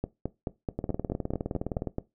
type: two click trains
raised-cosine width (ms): 2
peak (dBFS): -16 / -17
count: 10 / 22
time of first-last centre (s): 0.04-1.984 / 0.79-1.872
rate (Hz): 4.63 / 19.4
effects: noise-tail reverb RT60 0.2 s tail -18 dB re dry